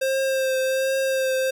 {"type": "tone with vibrato", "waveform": "square", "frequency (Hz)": 529, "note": "C5", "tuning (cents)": 19, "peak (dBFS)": -21, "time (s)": [0.01, 1.51], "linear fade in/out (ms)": 10, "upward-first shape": "triangle", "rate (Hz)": 1.3, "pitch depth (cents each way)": 23, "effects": []}